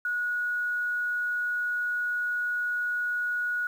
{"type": "tone", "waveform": "sine", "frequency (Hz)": 1457, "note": "F#6", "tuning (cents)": -27, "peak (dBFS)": -26, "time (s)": [0.05, 3.67], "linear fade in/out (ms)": 2, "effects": ["9-bit"]}